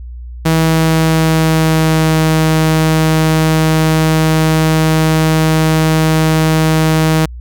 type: tone with pitch glide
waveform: sawtooth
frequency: 161.3 to 158.35 Hz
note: E3 to D#3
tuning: -37 to +31 cents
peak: -5 dBFS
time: 0.45-7.26 s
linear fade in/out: 10 ms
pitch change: -32 cents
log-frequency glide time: 0.65-2.23 s
effects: added 60 Hz sine -25 dBFS peak until 7.4 s